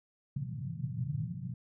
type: band-pass noise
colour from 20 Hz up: pink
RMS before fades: -37 dBFS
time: 0.36-1.54 s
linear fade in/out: 5 ms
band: 110 to 170 Hz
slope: 48 dB/octave
effects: none